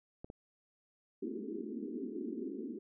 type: clicks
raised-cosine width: 2 ms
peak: -32 dBFS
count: 2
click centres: 0.245 / 0.301 s
type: band-pass noise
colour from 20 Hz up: pink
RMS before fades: -41 dBFS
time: 1.22-2.79 s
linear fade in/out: 10 ms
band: 210 to 420 Hz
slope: 96 dB/octave
effects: none